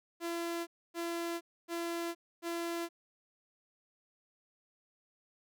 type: tone bursts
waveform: sawtooth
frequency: 339 Hz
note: E4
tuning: 49 cents sharp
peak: -31 dBFS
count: 4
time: 0.2-2.89 s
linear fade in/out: 50 ms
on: 470 ms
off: 270 ms
effects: none